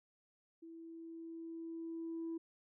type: tone with level ramp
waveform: sine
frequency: 329.6 Hz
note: E4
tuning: in tune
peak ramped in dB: -50 to -37 dBFS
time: 0.62-2.38 s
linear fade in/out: 10 ms
effects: tanh soft clip ceiling -36 dBFS